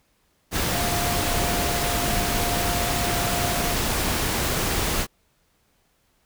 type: tone in noise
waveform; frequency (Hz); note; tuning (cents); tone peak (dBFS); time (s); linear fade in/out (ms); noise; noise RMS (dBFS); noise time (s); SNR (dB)
sine; 701; F5; +6; -29; 0.71-3.76; 50; pink; -24; 0.51-5.07; -8
effects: pink hiss -66 dBFS RMS until 6.25 s